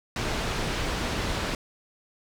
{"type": "low-pass noise", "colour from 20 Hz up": "pink", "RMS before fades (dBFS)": -29, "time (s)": [0.16, 1.55], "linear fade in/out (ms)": 2, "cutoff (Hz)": 5200, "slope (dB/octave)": 12, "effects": []}